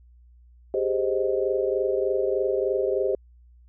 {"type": "chord", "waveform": "sine", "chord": "Ab major seventh", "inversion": "third", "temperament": "equal", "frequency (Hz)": [392, 415.3, 523.3, 622.3], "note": ["G4", "Ab4", "C5", "Eb5"], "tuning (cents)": [0, 0, 0, 0], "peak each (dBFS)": [-25, -29, -26, -30], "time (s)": [0.74, 3.15], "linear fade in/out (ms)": 2, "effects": ["added 60 Hz sine -50 dBFS peak until 3.68 s"]}